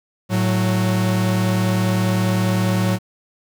45% pulse tone pair together, 110 / 185 Hz, A2 / F#3, 0 / 0 cents, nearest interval major sixth, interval 900 cents, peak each -19 dBFS, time 0.29-2.99 s, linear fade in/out 50 ms, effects 9-bit

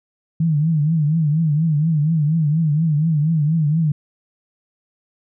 sine tone with vibrato, 155.56 Hz, D#3, in tune, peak -14 dBFS, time 0.4-3.92 s, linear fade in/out 5 ms, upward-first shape triangle, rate 4.2 Hz, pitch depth 140 cents each way, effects none

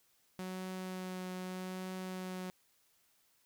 sawtooth tone with vibrato, 185 Hz, F#3, in tune, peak -36 dBFS, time 0.39-2.5 s, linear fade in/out 0 ms, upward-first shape triangle, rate 0.81 Hz, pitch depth 13 cents each way, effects white hiss -72 dBFS RMS until 3.45 s

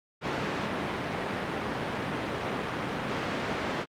pink band-pass noise, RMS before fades -32 dBFS, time 0.21-3.86 s, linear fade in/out 50 ms, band 150 to 2400 Hz, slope 12 dB/octave, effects Opus 48 kbps

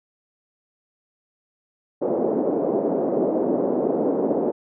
pink band-pass noise, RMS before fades -22 dBFS, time 2.01-4.52 s, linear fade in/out 20 ms, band 260 to 600 Hz, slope 24 dB/octave, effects none

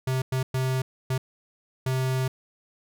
square tone bursts at uneven times, 130.3 Hz, C3, 7 cents flat, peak -24 dBFS, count 5, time 0.07-0.22 / 0.32-0.43 / 0.54-0.82 / 1.1-1.18 / 1.86-2.28 s, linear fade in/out 5 ms, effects none

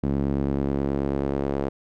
sawtooth tone with band-pass filter sweep, 69.3 Hz, C#2, in tune, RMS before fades -25 dBFS, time 0.03-1.69 s, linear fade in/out 5 ms, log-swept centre 240 to 440 Hz, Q 1.3, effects none

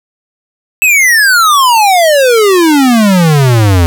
square exponential sweep, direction down, 2654 to 82.41 Hz, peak -5 dBFS, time 0.82-3.86 s, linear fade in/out 0 ms, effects none

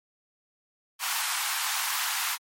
pink high-pass noise, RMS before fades -29 dBFS, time 0.99-2.38 s, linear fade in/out 50 ms, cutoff 840 Hz, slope 48 dB/octave, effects MP3 64 kbps

